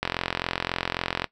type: click train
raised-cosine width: 0.3 ms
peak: -8 dBFS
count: 54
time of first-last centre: 0.03-1.243 s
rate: 43.7 Hz
effects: noise-tail reverb RT60 0.1 s tail -18 dB re dry